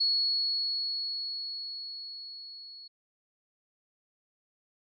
sine tone with level ramp, 4362 Hz, C#8, 29 cents flat, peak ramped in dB -23 to -45 dBFS, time 0-2.88 s, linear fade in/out 10 ms, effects none

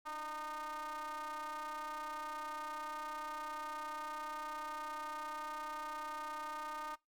square ring-modulated tone, 155.1 Hz, D#3, 5 cents flat, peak -39 dBFS, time 0.05-6.96 s, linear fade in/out 20 ms, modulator 1070 Hz, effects noise-tail reverb RT60 0.2 s tail -22 dB re dry

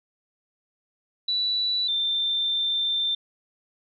sine tone pair in turn, 3951 / 3573 Hz, B7 / A7, 0 / +26 cents, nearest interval major second, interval 174 cents, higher first, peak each -22 dBFS, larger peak neither, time 1.28-1.88 / 1.88-3.15 s, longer second, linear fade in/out 5 ms, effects none

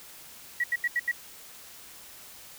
sine tone bursts, 1926 Hz, B6, 44 cents flat, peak -23 dBFS, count 5, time 0.6-1.115 s, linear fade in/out 5 ms, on 39 ms, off 80 ms, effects white hiss -48 dBFS RMS until 2.58 s

